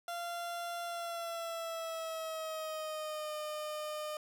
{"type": "tone with pitch glide", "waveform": "30% pulse", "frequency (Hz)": [690, 607.7], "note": ["F5", "D#5"], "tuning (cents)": [-21, -41], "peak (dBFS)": -35, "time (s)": [0.08, 4.17], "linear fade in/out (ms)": 2, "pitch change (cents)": -220, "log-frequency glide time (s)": [0.85, 3.34], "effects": []}